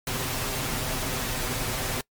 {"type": "noise with comb filter", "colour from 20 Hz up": "pink", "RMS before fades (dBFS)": -29, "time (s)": [0.07, 2.01], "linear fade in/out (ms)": 2, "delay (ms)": 7.8, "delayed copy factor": 0.6, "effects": ["noise-tail reverb RT60 0.1 s tail -23 dB re dry", "MP3 96 kbps"]}